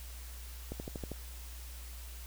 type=click train; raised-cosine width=2 ms; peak=-26 dBFS; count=6; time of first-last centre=0.72-1.117 s; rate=12.6 Hz; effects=added 60 Hz sine -44 dBFS peak until 2.26 s + white hiss -52 dBFS RMS until 2.26 s